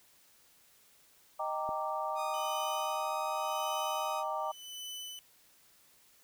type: chord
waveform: sine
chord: Eb major seventh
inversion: none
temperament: equal with one note detuned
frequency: 622.3 / 784 / 924.3 / 1174.7 Hz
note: Eb5 / G5 / Bb5 / D6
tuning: 0 / 0 / -15 / 0 cents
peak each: -38 dBFS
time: 1.39-4.52 s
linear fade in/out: 10 ms
type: click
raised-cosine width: 2 ms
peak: -32 dBFS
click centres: 1.691 s
type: tone with pitch glide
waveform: sawtooth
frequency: 1234 to 1253.4 Hz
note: D#6 to D#6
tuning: -15 to +12 cents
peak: -37 dBFS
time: 2.15-4.24 s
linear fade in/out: 50 ms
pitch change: +27 cents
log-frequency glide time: 2.64-3.16 s
type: tone with tremolo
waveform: sawtooth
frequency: 3003 Hz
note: F#7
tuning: 25 cents sharp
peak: -37 dBFS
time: 2.34-5.19 s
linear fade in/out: 0 ms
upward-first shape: sine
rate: 0.87 Hz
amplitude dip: 95%
effects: white hiss -64 dBFS RMS until 6.23 s